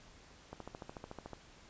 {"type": "click train", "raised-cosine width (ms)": 1, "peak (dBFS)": -30, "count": 12, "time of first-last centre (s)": [0.53, 1.333], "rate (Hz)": 13.7, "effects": ["pink hiss -59 dBFS RMS until 1.69 s", "resampled to 16000 Hz"]}